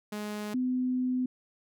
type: tone pair in turn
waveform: sawtooth / sine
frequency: 209.5 / 253.3 Hz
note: G#3 / B3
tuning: +15 / +44 cents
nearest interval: minor third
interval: 329 cents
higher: second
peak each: -30 / -26 dBFS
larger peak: second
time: 0.12-0.54 / 0.54-1.26 s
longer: second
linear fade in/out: 5 ms
effects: none